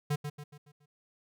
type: tone with echo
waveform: square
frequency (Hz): 146.83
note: D3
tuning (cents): 0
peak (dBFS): -28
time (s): 0.1-0.16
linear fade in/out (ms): 10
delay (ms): 140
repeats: 5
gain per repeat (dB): -7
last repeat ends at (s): 0.86
effects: none